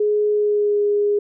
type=tone with pitch glide; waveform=sine; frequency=419.2 to 411.8 Hz; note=G#4 to G#4; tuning=+16 to -15 cents; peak=-15 dBFS; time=0-1.19 s; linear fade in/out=5 ms; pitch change=-31 cents; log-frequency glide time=0.3-0.82 s; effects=none